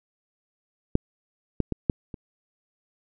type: clicks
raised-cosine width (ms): 3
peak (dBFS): -6 / -9 / -13 / -7 / -23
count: 5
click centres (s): 0.954 / 1.603 / 1.723 / 1.898 / 2.142
effects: none